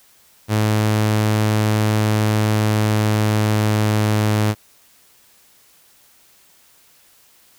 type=tone with pitch glide; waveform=sawtooth; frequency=107.3 to 106.44 Hz; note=A2 to G#2; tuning=-43 to +43 cents; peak=-11 dBFS; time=0.48-4.55 s; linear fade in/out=50 ms; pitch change=-14 cents; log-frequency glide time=2.25-4.42 s; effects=white hiss -53 dBFS RMS until 7.58 s